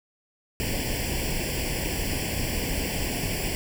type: noise with comb filter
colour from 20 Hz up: pink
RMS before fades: -28 dBFS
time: 0.6-3.55 s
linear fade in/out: 0 ms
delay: 0.39 ms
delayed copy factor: +1
effects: none